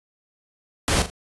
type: noise with echo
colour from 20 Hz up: pink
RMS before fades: -20 dBFS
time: 0.88-1.02 s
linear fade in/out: 0 ms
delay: 40 ms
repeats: 2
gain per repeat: -10 dB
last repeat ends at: 1.1 s
effects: resampled to 24000 Hz